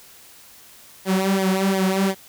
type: tone with flanger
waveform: sawtooth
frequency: 191.5 Hz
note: G3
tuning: 40 cents flat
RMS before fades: -20 dBFS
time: 1.05-2.15 s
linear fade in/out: 50 ms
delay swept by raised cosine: 0.72 to 4.62 ms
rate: 2.8 Hz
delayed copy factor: -0.85
effects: white hiss -47 dBFS RMS until 2.28 s